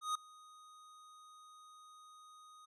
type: tone with ADSR envelope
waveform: square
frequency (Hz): 1244.5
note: D#6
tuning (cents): 0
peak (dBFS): -33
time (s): 0.01-2.66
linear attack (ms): 140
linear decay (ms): 5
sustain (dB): -24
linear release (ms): 14
effects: resampled to 24000 Hz